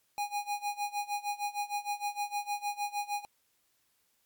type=tone with tremolo; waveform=square; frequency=821 Hz; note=G#5; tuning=20 cents flat; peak=-30 dBFS; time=0.18-3.25 s; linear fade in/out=0 ms; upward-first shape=sine; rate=6.5 Hz; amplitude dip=90%; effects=white hiss -73 dBFS RMS until 4.25 s + MP3 96 kbps

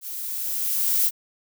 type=noise with level ramp; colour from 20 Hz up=violet; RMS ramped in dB=-34 to -19 dBFS; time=0.01-1.11 s; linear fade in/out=50 ms; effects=none

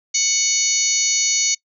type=harmonic tone; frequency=740 Hz; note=F#5; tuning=in tune; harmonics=3 / 4 / 5 / 6 / 7 / 8 / 9; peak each=-26 / -32 / -30 / -23 / -31 / -20 / -20 dBFS; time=0.14-1.55 s; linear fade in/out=10 ms; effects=noise-tail reverb RT60 0.1 s tail -24 dB re dry

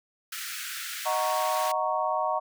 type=high-pass noise; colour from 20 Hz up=pink; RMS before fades=-36 dBFS; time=0.32-1.72 s; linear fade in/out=5 ms; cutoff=1300 Hz; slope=96 dB/octave
type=chord; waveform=sine; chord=D# minor seventh; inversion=none; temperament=equal; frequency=622.3 / 740 / 932.3 / 1108.7 Hz; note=D#5 / F#5 / A#5 / C#6; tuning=0 / 0 / 0 / 0 cents; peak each=-30 dBFS; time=1.05-2.4 s; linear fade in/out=20 ms
effects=none

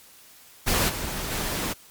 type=noise with level steps; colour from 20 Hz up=pink; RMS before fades=-22 / -31 / -28 dBFS; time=0.66-1.74 s; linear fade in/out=20 ms; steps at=0.88 / 1.3 s; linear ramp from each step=20 ms; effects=white hiss -51 dBFS RMS until 1.9 s + MP3 96 kbps

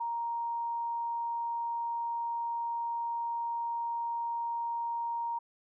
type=tone; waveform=sine; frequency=935 Hz; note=A#5; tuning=5 cents sharp; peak=-31 dBFS; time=0-5.39 s; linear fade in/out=10 ms; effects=none

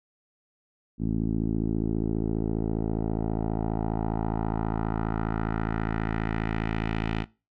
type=tone with low-pass filter sweep; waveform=10% pulse; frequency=54.8 Hz; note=A1; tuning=6 cents flat; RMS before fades=-28 dBFS; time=0.98-7.26 s; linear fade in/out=50 ms; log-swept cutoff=250 to 2800 Hz; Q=1.8; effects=noise-tail reverb RT60 0.3 s tail -22 dB re dry

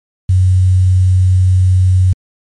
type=tone with quantisation; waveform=sine; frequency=92.5 Hz; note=F#2; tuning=in tune; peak=-6 dBFS; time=0.29-2.13 s; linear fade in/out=5 ms; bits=6; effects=MP3 48 kbps

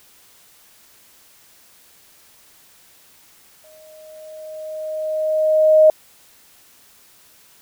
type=tone with exponential growth; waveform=sine; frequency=623 Hz; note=D#5; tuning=2 cents sharp; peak=-6 dBFS; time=3.64-5.9 s; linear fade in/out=2 ms; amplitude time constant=490 ms; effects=white hiss -51 dBFS RMS until 7.61 s

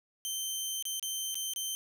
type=tone with dropouts; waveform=15% pulse; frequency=3108 Hz; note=G7; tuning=16 cents flat; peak=-26 dBFS; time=0.25-1.75 s; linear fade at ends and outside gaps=0 ms; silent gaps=0.825-0.853 / 0.996-1.027 / 1.344-1.354 / 1.536-1.561 s; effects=11-bit

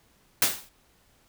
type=noise with exponential decay; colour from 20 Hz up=white; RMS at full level=-18 dBFS; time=0.42-0.69 s; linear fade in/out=2 ms; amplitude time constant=58 ms; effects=pink hiss -63 dBFS RMS until 1.28 s

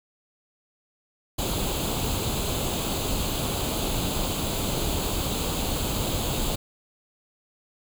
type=noise with comb filter; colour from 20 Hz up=pink; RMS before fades=-27 dBFS; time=1.38-6.56 s; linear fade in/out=10 ms; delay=0.27 ms; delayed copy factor=+0.7; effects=none

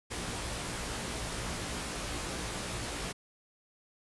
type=noise with comb filter; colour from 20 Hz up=pink; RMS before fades=-37 dBFS; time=0.1-3.13 s; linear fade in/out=20 ms; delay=17 ms; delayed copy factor=+0.65; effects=resampled to 24000 Hz

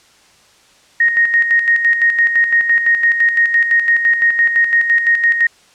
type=tone with tremolo; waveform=sine; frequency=1864.7 Hz; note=A#6; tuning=in tune; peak=-8 dBFS; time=1-5.47 s; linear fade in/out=5 ms; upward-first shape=square; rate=5.9 Hz; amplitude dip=55%; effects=white hiss -49 dBFS RMS until 5.74 s + low-pass 7000 Hz 12 dB/octave

